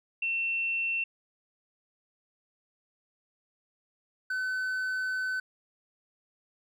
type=tone pair in turn; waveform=sine / triangle; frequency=2700 / 1515.3 Hz; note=E7 / F#6; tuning=+41 / +41 cents; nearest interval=minor seventh; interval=1000 cents; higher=first; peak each=-27 dBFS; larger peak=neither; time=0.22-1.04 / 4.3-5.4 s; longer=second; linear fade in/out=5 ms; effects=none